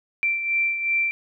sine beating tone pair, 2349 / 2351.7 Hz, D7 / D7, 0 / +2 cents, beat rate 2.7 Hz, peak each -21 / -29 dBFS, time 0.23-1.11 s, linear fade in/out 0 ms, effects none

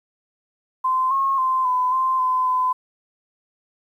sine tone with pitch steps, 1034 / 1085 / 1039 / 1007 / 1042 / 1021 / 1015 Hz, C6 / C#6 / C6 / B5 / C6 / C6 / B5, -21 / -37 / -12 / +33 / -7 / -43 / +47 cents, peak -17 dBFS, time 0.84-2.73 s, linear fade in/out 10 ms, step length 270 ms, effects 9-bit

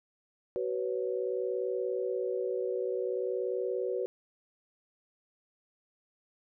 sine chord, F# suspended fourth, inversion none, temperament equal with one note detuned, 377.1 / 493.9 / 554.4 Hz, F#4 / B4 / C#5, +33 / 0 / 0 cents, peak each -33 / -33 / -38 dBFS, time 0.56-4.06 s, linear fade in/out 0 ms, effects none

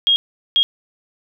sine tone bursts at uneven times, 3260 Hz, G#7, 33 cents flat, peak -11 dBFS, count 2, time 0.07-0.16 / 0.56-0.63 s, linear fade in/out 0 ms, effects none

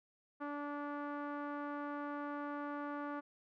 sawtooth tone with low-pass filter, 290 Hz, D4, 22 cents flat, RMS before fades -42 dBFS, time 0.4-3.21 s, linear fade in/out 20 ms, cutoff 1300 Hz, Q 2.7, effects none

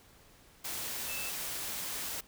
sine tone in noise, 2637 Hz, E7, in tune, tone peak -41 dBFS, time 1.08-1.3 s, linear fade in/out 10 ms, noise white, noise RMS -38 dBFS, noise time 0.64-2.21 s, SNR -6 dB, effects pink hiss -60 dBFS RMS until 2.27 s

